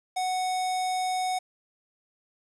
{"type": "tone with notch filter", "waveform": "square", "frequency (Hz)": 740, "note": "F#5", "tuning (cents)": 0, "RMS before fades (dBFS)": -28, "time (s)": [0.16, 1.39], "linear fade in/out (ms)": 10, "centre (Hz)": 1700, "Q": 1.4, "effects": ["resampled to 24000 Hz", "9-bit"]}